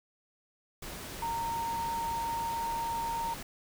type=tone in noise; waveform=sine; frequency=923 Hz; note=A#5; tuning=17 cents flat; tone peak=-31 dBFS; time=1.22-3.34 s; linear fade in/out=5 ms; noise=pink; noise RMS=-42 dBFS; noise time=0.82-3.43 s; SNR=+8 dB; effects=none